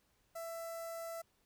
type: tone with notch filter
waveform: sawtooth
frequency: 665 Hz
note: E5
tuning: 15 cents sharp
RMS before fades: -44 dBFS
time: 0.35-1.22 s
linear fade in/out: 10 ms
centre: 3100 Hz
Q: 0.55
effects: pink hiss -75 dBFS RMS until 1.45 s